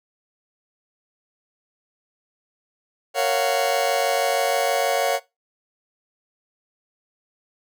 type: chord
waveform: 40% pulse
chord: Gb major seventh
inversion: first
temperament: just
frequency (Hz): 462.5 / 555 / 693.7 / 740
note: Bb4 / Db5 / F5 / Gb5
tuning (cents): -14 / +2 / -12 / 0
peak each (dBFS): -26 / -22 / -24 / -24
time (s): 3.14-5.2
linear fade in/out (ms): 50
effects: noise-tail reverb RT60 0.2 s tail -18 dB re dry